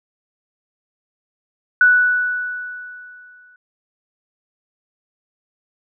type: tone with exponential decay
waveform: sine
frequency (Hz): 1480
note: F#6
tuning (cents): 0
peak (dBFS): -7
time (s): 1.81-3.56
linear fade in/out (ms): 2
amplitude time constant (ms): 380
effects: none